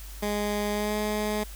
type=tone with pitch glide; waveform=15% pulse; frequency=207.3 to 211.3 Hz; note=G#3 to G#3; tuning=-3 to +30 cents; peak=-20 dBFS; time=0.22-1.44 s; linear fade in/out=10 ms; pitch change=+33 cents; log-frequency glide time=0.71-0.96 s; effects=added 50 Hz sine -39 dBFS peak until 1.55 s + white hiss -47 dBFS RMS until 1.55 s